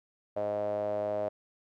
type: tone with band-pass filter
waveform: sawtooth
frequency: 103.83 Hz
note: G#2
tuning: in tune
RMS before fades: -32 dBFS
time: 0.36-1.29 s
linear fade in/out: 10 ms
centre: 600 Hz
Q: 9.1
effects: none